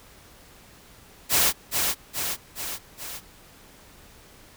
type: noise with echo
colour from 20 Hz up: white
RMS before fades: -20 dBFS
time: 1.29-1.53 s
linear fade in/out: 50 ms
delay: 420 ms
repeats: 4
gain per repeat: -4 dB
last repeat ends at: 3.21 s
effects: pink hiss -51 dBFS RMS until 4.56 s